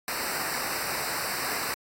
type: noise with comb filter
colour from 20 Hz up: pink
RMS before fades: -31 dBFS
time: 0.08-1.74 s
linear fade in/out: 0 ms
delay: 0.3 ms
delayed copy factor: -1
effects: AAC 64 kbps